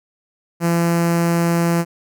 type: tone with notch filter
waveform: sawtooth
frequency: 169.6 Hz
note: E3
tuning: 50 cents sharp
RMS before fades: -17 dBFS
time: 0.6-1.85 s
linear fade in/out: 50 ms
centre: 3500 Hz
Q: 1.3
effects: none